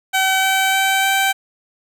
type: tone with pitch steps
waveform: 15% pulse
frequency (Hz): 763 / 767.4 / 771.9 / 776.3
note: G5 / G5 / G5 / G5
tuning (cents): -47 / -37 / -27 / -17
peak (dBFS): -8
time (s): 0.13-1.33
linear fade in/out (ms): 20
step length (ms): 300
effects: none